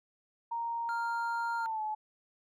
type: tone with pitch glide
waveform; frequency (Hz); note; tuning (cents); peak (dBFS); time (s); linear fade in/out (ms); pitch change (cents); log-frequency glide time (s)
sine; 931 to 858.7; A#5 to A5; -2 to -42; -32; 0.51-1.95; 10; -140; 1.57-1.82
type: tone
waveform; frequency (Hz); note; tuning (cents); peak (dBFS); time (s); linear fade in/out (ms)
triangle; 1396.9; F6; 0; -34; 0.89-1.66; 0
effects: none